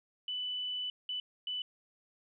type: tone bursts at uneven times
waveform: sine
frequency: 2988 Hz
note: F#7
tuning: 16 cents sharp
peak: -34 dBFS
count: 3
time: 0.28-0.9 / 1.09-1.2 / 1.47-1.62 s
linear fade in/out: 2 ms
effects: none